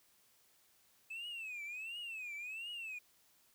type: tone with vibrato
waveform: triangle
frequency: 2587 Hz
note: E7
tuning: 33 cents flat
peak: -40 dBFS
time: 1.1-2.99 s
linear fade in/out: 10 ms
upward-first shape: triangle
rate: 1.4 Hz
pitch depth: 210 cents each way
effects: tanh soft clip ceiling -36 dBFS + white hiss -70 dBFS RMS until 3.54 s